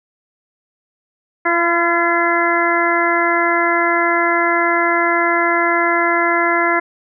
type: harmonic tone with a mistuned harmonic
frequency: 341.7 Hz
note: F4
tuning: 38 cents flat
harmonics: 1 / 2 / 3 / 4 / 5 / 6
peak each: -20 / -20 / -20 / -20 / -20 / -20 dBFS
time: 1.45-6.8 s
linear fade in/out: 10 ms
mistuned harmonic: 3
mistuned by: -17 cents
effects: none